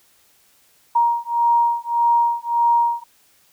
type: beating tone pair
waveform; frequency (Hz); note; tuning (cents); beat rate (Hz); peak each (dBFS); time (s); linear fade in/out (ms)
sine; 940 / 941.7; A#5 / A#5; +14 / +17; 1.7; -18; 0.95-3.04; 10
effects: white hiss -57 dBFS RMS until 3.52 s